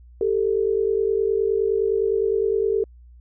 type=tone pair together; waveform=sine; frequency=395 / 444.7 Hz; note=G4 / A4; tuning=+13 / +18 cents; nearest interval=major second; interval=205 cents; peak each=-21 dBFS; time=0.21-2.84 s; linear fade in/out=2 ms; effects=added 60 Hz sine -44 dBFS peak until 3.2 s